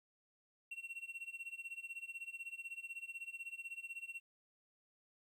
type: tone with tremolo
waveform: triangle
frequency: 2727 Hz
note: F7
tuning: 42 cents flat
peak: -40 dBFS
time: 0.71-4.2 s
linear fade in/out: 5 ms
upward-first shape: sine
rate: 16 Hz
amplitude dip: 90%
effects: 13-bit